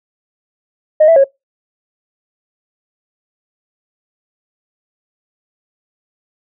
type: tone with pitch steps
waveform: sine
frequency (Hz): 618 / 659 / 547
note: D#5 / E5 / C#5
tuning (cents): -12 / -1 / -23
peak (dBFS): -3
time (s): 1-1.243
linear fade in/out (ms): 10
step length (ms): 81
effects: noise-tail reverb RT60 0.2 s tail -26 dB re dry + tanh soft clip ceiling -1 dBFS